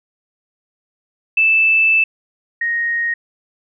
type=tone pair in turn; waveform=sine; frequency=2637 / 1868.5 Hz; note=E7 / A#6; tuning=0 / +4 cents; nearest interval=tritone; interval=596 cents; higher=first; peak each=-10 / -16 dBFS; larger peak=first; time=1.37-2.04 / 2.61-3.14 s; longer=first; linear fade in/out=5 ms; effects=none